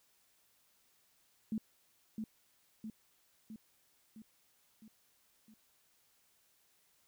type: tone with echo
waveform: sine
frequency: 218.7 Hz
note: A3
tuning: 10 cents flat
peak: -33 dBFS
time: 1.52-1.58 s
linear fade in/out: 2 ms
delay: 660 ms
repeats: 6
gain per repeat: -4 dB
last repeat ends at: 5.54 s
effects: white hiss -72 dBFS RMS until 7.07 s